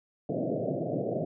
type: band-pass noise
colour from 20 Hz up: white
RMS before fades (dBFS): -31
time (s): 0.29-1.25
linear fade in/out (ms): 5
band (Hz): 110 to 670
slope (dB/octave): 96
effects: none